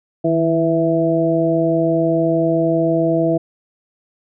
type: harmonic tone with a mistuned harmonic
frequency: 164.81 Hz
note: E3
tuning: in tune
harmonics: 1 / 2 / 3 / 4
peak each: -21 / -17 / -22 / -18 dBFS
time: 0.24-3.38 s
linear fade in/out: 10 ms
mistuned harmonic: 1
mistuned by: -47 cents
effects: none